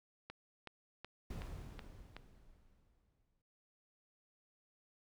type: click train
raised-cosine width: 0.3 ms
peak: -31 dBFS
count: 6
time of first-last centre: 0.3-2.166 s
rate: 2.68 Hz
type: noise with exponential decay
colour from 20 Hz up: brown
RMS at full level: -42 dBFS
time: 1.3-3.42 s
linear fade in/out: 5 ms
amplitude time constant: 460 ms
effects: none